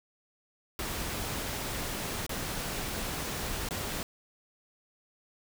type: noise with dropouts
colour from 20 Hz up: pink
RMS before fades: -35 dBFS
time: 0.79-4.03 s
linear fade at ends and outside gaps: 1 ms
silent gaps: 2.265-2.293 / 3.688-3.708 s
effects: none